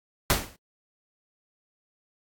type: noise with exponential decay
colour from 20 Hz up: pink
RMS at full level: -18 dBFS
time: 0.3-0.56 s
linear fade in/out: 1 ms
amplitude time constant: 56 ms
effects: AAC 64 kbps